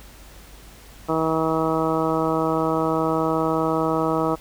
harmonic tone, 160.3 Hz, E3, 48 cents flat, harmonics 1 / 2 / 3 / 4 / 5 / 6 / 7 / 8, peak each -29 / -24 / -25 / -27 / -30 / -30 / -30 / -29 dBFS, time 1.08-4.36 s, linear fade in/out 20 ms, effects added 50 Hz sine -45 dBFS peak until 4.4 s + pink hiss -47 dBFS RMS until 4.4 s

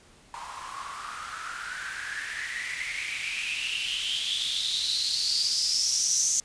blue noise with band-pass filter sweep, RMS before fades -30 dBFS, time 0.34-6.4 s, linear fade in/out 0 ms, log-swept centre 950 to 6400 Hz, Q 8.3, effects pink hiss -56 dBFS RMS until 6.44 s + resampled to 22050 Hz

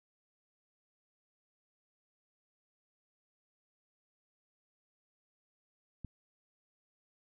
click, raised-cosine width 5 ms, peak -30 dBFS, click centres 6.047 s, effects none

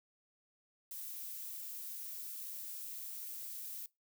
violet noise, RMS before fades -45 dBFS, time 0.91-3.86 s, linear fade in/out 2 ms, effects noise-tail reverb RT60 0.2 s tail -22 dB re dry

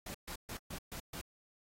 pink noise bursts, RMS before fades -44 dBFS, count 6, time 0.06-1.214 s, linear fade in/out 5 ms, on 84 ms, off 130 ms, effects AAC 48 kbps

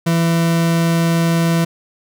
40% pulse tone, 166.9 Hz, E3, 22 cents sharp, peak -12 dBFS, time 0.06-1.65 s, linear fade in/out 10 ms, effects none

